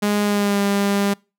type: tone with pitch glide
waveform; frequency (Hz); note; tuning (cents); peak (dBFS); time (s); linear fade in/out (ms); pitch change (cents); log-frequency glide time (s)
sawtooth; 206.5 to 200.6; G#3 to G3; -10 to +40; -13; 0.02-1.14; 10; -50; 0.23-0.61
effects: noise-tail reverb RT60 0.3 s tail -26 dB re dry